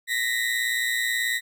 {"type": "tone pair together", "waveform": "35% pulse", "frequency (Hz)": [1864.7, 1983.1], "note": ["A#6", "B6"], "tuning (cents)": [0, 7], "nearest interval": "minor second", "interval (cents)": 107, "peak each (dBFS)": [-24, -25], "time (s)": [0.07, 1.41], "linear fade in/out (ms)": 50, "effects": []}